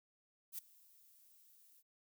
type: noise with ADSR envelope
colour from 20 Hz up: violet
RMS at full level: -42 dBFS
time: 0.52-1.83 s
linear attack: 63 ms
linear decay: 9 ms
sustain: -24 dB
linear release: 40 ms
effects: none